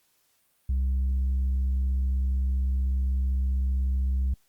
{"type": "tone with tanh clipping", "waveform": "sine", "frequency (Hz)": 65.41, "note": "C2", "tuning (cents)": 0, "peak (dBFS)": -23, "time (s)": [0.69, 4.34], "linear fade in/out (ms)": 5, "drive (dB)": 2, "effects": ["white hiss -68 dBFS RMS until 4.48 s", "Opus 48 kbps"]}